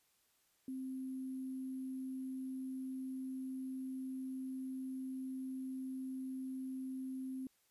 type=tone with sample-and-hold; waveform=sine; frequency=261.6 Hz; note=C4; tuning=in tune; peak=-40 dBFS; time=0.68-7.47 s; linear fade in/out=2 ms; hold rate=11025 Hz; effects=white hiss -75 dBFS RMS until 7.7 s + resampled to 32000 Hz